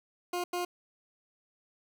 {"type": "tone bursts at uneven times", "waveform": "20% pulse", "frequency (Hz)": 354.5, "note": "F4", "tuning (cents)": 26, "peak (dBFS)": -26, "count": 2, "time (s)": [[0.33, 0.44], [0.53, 0.65]], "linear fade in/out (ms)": 5, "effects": []}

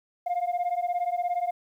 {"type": "beating tone pair", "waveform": "sine", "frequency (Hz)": [698.5, 715.5], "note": ["F5", "F5"], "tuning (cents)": [0, 42], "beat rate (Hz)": 17, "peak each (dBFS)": -26, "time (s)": [0.26, 1.51], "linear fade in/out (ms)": 10, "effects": ["tanh soft clip ceiling -22 dBFS", "10-bit"]}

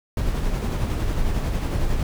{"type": "noise with tremolo", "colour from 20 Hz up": "brown", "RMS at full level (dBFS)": -21, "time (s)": [0.17, 2.03], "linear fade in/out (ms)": 2, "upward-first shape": "sine", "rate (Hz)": 11, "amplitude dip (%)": 35, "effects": []}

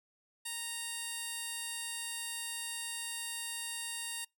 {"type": "tone with band-pass filter", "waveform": "15% pulse", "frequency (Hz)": 929, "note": "A#5", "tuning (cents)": -6, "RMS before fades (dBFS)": -40, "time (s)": [0.45, 4.25], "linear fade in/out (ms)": 10, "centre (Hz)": 9400, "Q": 0.94, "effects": ["noise-tail reverb RT60 0.2 s tail -26 dB re dry"]}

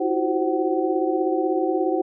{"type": "tone cluster", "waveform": "sine", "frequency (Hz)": [324.2, 359.6, 376.1, 525, 753], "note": ["E4", "F#4", "F#4", "C5", "F#5"], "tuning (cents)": [-29, -49, 28, 6, 30], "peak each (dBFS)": [-24, -26, -25, -28, -27], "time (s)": [0, 2.02], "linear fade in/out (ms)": 10, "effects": []}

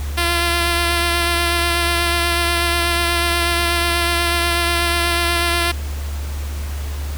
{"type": "tone with vibrato", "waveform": "5% pulse", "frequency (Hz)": 343.6, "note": "F4", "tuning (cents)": -28, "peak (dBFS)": -5, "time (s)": [0.17, 5.72], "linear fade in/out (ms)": 10, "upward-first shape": "sine", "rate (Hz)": 8.2, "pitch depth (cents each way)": 15, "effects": ["added 72 Hz sine -22 dBFS peak until 7.17 s", "pink hiss -35 dBFS RMS until 7.17 s"]}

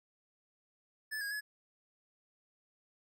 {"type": "tone with pitch steps", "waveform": "square", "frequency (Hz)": [1737, 1641, 1698], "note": ["A6", "G#6", "G#6"], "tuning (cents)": [-23, -21, 38], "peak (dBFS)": -37, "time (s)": [1.11, 1.41], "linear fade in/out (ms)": 20, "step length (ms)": 100, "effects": []}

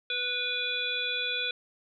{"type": "harmonic tone with a mistuned harmonic", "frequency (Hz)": 491.3, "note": "B4", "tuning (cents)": -9, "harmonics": [1, 3, 5, 7, 8], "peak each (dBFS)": [-41, -36, -33, -32, -37], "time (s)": [0.1, 1.51], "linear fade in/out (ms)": 2, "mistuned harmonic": 1, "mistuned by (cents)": 18, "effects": []}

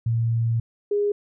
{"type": "tone pair in turn", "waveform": "sine", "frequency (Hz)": [115.2, 410.5], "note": ["A#2", "G#4"], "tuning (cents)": [-20, -20], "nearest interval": "octave + minor seventh", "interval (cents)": 2200, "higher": "second", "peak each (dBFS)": -19, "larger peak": "neither", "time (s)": [[0.06, 0.6], [0.91, 1.12]], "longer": "first", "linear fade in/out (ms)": 5, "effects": []}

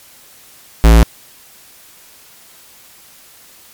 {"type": "tone", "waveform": "square", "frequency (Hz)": 56, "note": "A1", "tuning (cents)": 31, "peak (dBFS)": -4, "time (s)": [0.84, 1.03], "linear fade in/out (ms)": 0, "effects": ["white hiss -43 dBFS RMS until 3.73 s", "MP3 96 kbps"]}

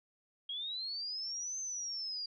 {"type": "linear two-way sweep", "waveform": "sine", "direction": "up then down", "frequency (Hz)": [3232, 6272, 4750], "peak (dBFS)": -37, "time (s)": [0.49, 2.26], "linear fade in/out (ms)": 5, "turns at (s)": 1.59, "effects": []}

